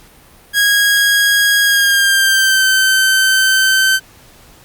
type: tone with pitch glide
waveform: sawtooth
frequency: 1644 to 1542.8 Hz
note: G#6 to G6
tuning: -18 to -28 cents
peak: -6 dBFS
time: 0.53-4 s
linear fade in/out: 50 ms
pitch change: -110 cents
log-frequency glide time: 1.63-2.65 s
effects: pink hiss -44 dBFS RMS until 4.64 s + Opus 48 kbps